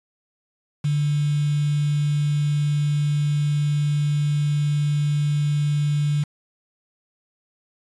sine tone with quantisation, 146.83 Hz, D3, in tune, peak -18 dBFS, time 0.84-6.24 s, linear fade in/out 10 ms, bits 6, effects resampled to 22050 Hz

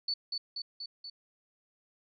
sine tone with echo, 4472 Hz, C#8, 14 cents sharp, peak -29 dBFS, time 0.08-0.14 s, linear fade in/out 5 ms, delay 240 ms, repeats 4, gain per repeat -3 dB, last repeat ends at 1.1 s, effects none

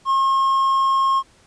triangle tone, 1077 Hz, C6, 50 cents sharp, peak -13 dBFS, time 0.05-1.23 s, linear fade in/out 50 ms, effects pink hiss -54 dBFS RMS until 1.46 s + resampled to 22050 Hz

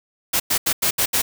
white noise bursts at uneven times, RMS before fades -19 dBFS, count 6, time 0.33-0.4 / 0.5-0.58 / 0.66-0.73 / 0.82-0.91 / 0.98-1.06 / 1.13-1.22 s, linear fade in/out 10 ms, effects none

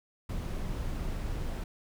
brown noise, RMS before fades -34 dBFS, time 0.29-1.64 s, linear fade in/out 5 ms, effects none

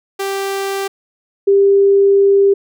sawtooth / sine tone pair in turn, 392 / 396.6 Hz, G4 / G4, 0 / +20 cents, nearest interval unison, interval 20 cents, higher second, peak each -14 / -7 dBFS, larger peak second, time 0.19-0.88 / 1.47-2.54 s, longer second, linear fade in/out 10 ms, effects none

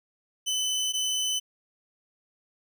25% pulse tone pair in turn, 3019 / 3019 Hz, F#7 / F#7, +34 / +34 cents, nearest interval unison, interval 0 cents, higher neither, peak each -22 dBFS, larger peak neither, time 0.46-0.93 / 0.93-1.4 s, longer neither, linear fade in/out 20 ms, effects none

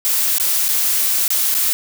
blue noise with dropouts, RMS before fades -17 dBFS, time 0.05-1.73 s, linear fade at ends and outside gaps 0 ms, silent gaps 0.383-0.399 / 0.682-0.688 / 1.279-1.304 / 1.542-1.549 s, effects none

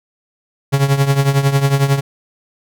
45% pulse tone with tremolo, 138.59 Hz, C#3, in tune, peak -8 dBFS, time 0.72-2.01 s, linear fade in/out 20 ms, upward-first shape triangle, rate 11 Hz, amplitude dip 80%, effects none

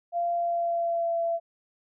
sine tone with pitch glide, 690 to 673.5 Hz, F5 to E5, -21 to +37 cents, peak -24 dBFS, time 0.12-1.4 s, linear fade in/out 50 ms, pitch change -42 cents, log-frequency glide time 0.34-1.18 s, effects none

